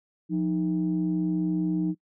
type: tone pair together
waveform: sine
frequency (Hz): 176.7 / 311.1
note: F3 / D#4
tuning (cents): +21 / 0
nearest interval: minor seventh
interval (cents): 979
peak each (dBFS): -25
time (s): 0.29-1.95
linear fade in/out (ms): 50
effects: noise-tail reverb RT60 0.1 s tail -25 dB re dry + tanh soft clip ceiling -17 dBFS